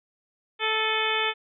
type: harmonic tone with a mistuned harmonic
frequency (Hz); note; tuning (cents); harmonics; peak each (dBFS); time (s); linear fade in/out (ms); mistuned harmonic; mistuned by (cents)
438.4; A4; -6; 1 / 2 / 3 / 4 / 5 / 6 / 7 / 8; -31 / -31 / -31 / -31 / -31 / -31 / -31 / -31; 0.59-1.34; 50; 6; -59
effects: none